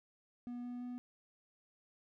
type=tone with pitch steps; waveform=triangle; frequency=243 / 244.7 / 246.4 Hz; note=B3 / B3 / B3; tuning=-28 / -16 / -4 cents; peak=-39 dBFS; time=0.47-0.98 s; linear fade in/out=0 ms; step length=170 ms; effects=none